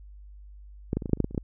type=clicks; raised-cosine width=3 ms; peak=-13 / -13 / -22 / -18 / -21 / -7 / -29 / -10 / -14 / -29 / -20 / -13 dBFS; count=12; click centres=0.931 / 0.97 / 1.022 / 1.058 / 1.095 / 1.133 / 1.173 / 1.203 / 1.244 / 1.31 / 1.347 / 1.378 s; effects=added 50 Hz sine -44 dBFS peak until 1.43 s